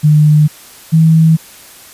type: tone pair in turn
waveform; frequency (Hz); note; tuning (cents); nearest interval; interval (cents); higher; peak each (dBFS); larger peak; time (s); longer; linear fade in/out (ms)
sine; 151.2 / 160.93; D#3 / E3; -49 / -41; minor second; 108; second; -4; neither; 0.03-0.48 / 0.92-1.37; neither; 20
effects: white hiss -37 dBFS RMS until 1.93 s + resampled to 32000 Hz